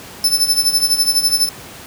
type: tone with tremolo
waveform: sawtooth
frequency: 5274 Hz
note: E8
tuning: in tune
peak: -7 dBFS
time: 0.24-1.49 s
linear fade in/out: 2 ms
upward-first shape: sine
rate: 12 Hz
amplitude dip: 75%
effects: pink hiss -35 dBFS RMS until 1.86 s + high-pass 80 Hz 12 dB/octave